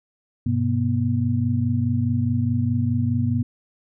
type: tone cluster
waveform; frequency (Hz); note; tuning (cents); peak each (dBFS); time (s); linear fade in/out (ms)
sine; 99.4 / 124.2 / 241.1; G2 / B2 / B3; +25 / +10 / -41; -23; 0.46-3.43; 5
effects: none

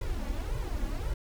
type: noise with flanger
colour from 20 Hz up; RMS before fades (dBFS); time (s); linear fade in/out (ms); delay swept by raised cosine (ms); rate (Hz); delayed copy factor
brown; -32; 0.01-1.14; 5; 2 to 3.6; 1.8; +0.95
effects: none

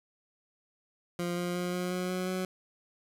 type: tone with pitch steps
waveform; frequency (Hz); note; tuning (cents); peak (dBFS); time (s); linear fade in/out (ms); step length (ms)
20% pulse; 174.61 / 176.33 / 178.07 / 179.83 / 181.6 / 183.4 / 185.21; F3 / F3 / F3 / F#3 / F#3 / F#3 / F#3; 0 / +17 / +34 / -49 / -32 / -15 / +2; -26; 1.19-2.45; 2; 180
effects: resampled to 32000 Hz + 9-bit

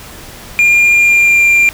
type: tone with pitch glide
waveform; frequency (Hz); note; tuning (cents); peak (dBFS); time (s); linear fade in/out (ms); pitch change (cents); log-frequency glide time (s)
triangle; 2405 to 2383; D7 to D7; +41 to +25; -4; 0.59-1.69; 0; -16; 0.93-1.45
effects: pink hiss -32 dBFS RMS until 1.73 s

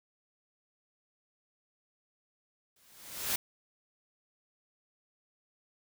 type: noise with exponential growth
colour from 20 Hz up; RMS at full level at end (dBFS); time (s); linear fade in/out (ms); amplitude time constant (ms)
white; -29; 2.76-3.36; 5; 130
effects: none

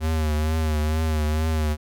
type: tone with vibrato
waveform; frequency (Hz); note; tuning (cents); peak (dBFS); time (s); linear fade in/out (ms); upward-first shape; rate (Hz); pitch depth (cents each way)
square; 77.78; D#2; 0; -21; 0-1.77; 50; triangle; 2.2; 58
effects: none

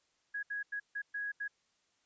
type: tone bursts at uneven times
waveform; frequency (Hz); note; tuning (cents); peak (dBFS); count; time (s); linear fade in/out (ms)
sine; 1661.2; G#6; 0; -35; 6; 0.34-0.43 / 0.5-0.63 / 0.72-0.8 / 0.95-1.02 / 1.14-1.32 / 1.4-1.48; 10
effects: white hiss -75 dBFS RMS until 2.05 s + resampled to 16000 Hz

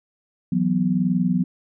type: chord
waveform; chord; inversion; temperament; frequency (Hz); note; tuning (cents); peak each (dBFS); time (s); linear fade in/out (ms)
sine; E suspended second; none; equal; 164.81 / 185 / 246.9; E3 / F#3 / B3; 0 / 0 / 0; -24 / -20 / -23; 0.52-1.44; 5
effects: none

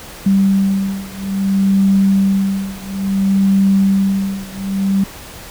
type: beating tone pair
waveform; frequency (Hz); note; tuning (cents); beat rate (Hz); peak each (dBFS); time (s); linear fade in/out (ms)
sine; 194.8 / 195.39; G3 / G3; -11 / -5; 0.59; -14 / -15; 0.26-5.04; 5
effects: pink hiss -34 dBFS RMS until 5.5 s

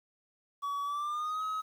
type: tone with pitch glide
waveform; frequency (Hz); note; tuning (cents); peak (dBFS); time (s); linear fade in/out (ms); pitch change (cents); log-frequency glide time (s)
triangle; 1135 to 1274; C#6 to D#6; +41 to +41; -30; 0.62-1.62; 20; +200; 0.83-1.43
effects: 10-bit

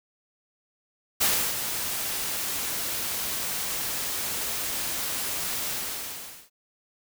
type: noise with ADSR envelope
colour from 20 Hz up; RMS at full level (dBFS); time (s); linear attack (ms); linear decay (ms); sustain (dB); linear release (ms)
white; -22; 1.2-6.5; 17; 320; -8; 810
effects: none

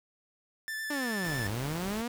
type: tone with vibrato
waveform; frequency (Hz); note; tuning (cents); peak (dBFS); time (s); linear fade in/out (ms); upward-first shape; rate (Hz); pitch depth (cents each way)
45% pulse; 1760; A6; 0; -34; 0.68-1.47; 0; square; 9.1; 13
type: linear two-way sweep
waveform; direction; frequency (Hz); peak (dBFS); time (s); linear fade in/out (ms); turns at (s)
sawtooth; down then up; 300.7 to 95.4 to 244.5; -28; 0.9-2.08; 5; 1.47
type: noise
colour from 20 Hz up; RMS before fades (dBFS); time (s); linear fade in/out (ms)
pink; -42; 1.23-2.03; 20
effects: none

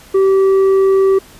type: tone with tanh clipping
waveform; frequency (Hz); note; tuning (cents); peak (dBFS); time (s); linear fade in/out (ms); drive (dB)
sine; 386.3; G4; -25; -9; 0.14-1.19; 10; 5
effects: pink hiss -41 dBFS RMS until 1.39 s + resampled to 32000 Hz

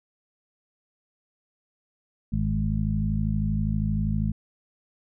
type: harmonic tone with a mistuned harmonic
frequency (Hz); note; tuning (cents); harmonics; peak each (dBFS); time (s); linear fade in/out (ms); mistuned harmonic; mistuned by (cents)
52.6; G#1; +23; 1 / 2 / 3 / 4; -28 / -28 / -28 / -28; 2.32-4.32; 10; 1; -71
effects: none

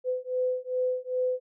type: beating tone pair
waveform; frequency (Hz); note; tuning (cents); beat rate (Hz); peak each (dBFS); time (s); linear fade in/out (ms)
sine; 505 / 507.5; B4 / B4; +39 / +47; 2.5; -29; 0.04-1.4; 50
effects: none

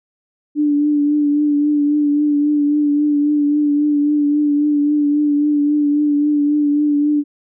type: tone with vibrato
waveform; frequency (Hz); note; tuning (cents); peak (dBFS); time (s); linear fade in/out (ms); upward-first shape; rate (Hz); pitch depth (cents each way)
sine; 293.7; D4; 0; -12; 0.55-7.24; 50; triangle; 3.7; 33
effects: none

